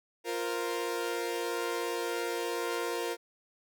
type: chord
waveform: sawtooth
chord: F suspended fourth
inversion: none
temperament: equal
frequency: 349.2 / 466.2 / 523.3 Hz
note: F4 / Bb4 / C5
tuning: 0 / 0 / 0 cents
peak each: -32 / -30 / -36 dBFS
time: 0.24-3.17 s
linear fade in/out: 50 ms
effects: none